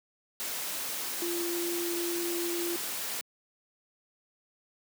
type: tone in noise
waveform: sine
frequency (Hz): 344.2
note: F4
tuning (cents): -25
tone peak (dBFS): -31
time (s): 1.22-2.76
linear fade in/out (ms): 0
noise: white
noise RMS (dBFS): -35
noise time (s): 0.4-3.21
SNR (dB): +1
effects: high-pass 200 Hz 12 dB/octave